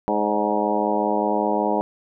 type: harmonic tone with a mistuned harmonic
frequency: 105.2 Hz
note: G#2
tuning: 23 cents sharp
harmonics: 2 / 3 / 4 / 5 / 6 / 7 / 8 / 9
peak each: -27 / -27 / -27 / -27 / -27 / -27 / -27 / -27 dBFS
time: 0.08-1.81 s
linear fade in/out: 0 ms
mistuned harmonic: 6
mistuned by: -46 cents
effects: none